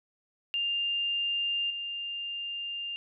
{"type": "tone with level steps", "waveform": "sine", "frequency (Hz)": 2800, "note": "F7", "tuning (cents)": 4, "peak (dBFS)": [-27, -33], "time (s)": [0.54, 2.96], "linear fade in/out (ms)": 0, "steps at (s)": 1.7, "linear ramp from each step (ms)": 5, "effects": []}